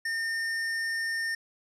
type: tone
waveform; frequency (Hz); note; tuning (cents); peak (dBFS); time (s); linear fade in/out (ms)
square; 1818; A#6; -44; -29; 0.05-1.35; 5
effects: low-pass 9000 Hz 12 dB/octave